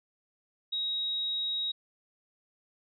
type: tone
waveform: sine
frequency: 3800 Hz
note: A#7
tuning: 33 cents sharp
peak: -29 dBFS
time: 0.72-1.72 s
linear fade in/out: 10 ms
effects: none